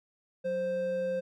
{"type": "tone pair together", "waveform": "triangle", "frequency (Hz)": [185.01, 523.3], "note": ["F#3", "C5"], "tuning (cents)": [0, 0], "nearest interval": "octave + tritone", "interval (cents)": 1800, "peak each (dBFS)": [-38, -27], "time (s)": [0.44, 1.21], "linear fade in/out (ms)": 20, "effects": []}